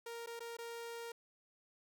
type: tone with dropouts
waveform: sawtooth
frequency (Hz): 466.2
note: A#4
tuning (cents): 0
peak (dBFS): -40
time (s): 0.06-1.12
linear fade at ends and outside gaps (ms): 5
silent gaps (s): 0.262-0.271 / 0.394-0.404 / 0.569-0.586
effects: none